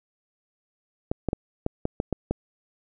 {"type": "clicks", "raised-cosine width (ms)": 2, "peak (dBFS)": -11, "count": 8, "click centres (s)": [1.115, 1.287, 1.331, 1.664, 1.854, 2.001, 2.127, 2.31], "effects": []}